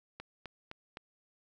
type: click train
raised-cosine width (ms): 0.3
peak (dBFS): -27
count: 4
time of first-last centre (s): 0.2-0.971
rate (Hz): 3.89
effects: none